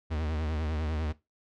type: tone with vibrato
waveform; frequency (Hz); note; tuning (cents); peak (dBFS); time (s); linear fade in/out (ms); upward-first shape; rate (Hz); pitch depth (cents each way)
45% pulse; 77.6; D#2; -4; -29; 0.1-1.13; 20; triangle; 10; 92
effects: noise-tail reverb RT60 0.2 s tail -17 dB re dry + low-pass 4000 Hz 12 dB/octave